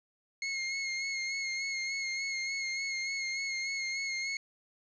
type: tone with vibrato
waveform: sawtooth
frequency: 2156 Hz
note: C#7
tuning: 49 cents flat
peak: -29 dBFS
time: 0.42-4.37 s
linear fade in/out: 2 ms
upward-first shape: sine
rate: 3.4 Hz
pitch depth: 31 cents each way
effects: resampled to 16000 Hz + 10-bit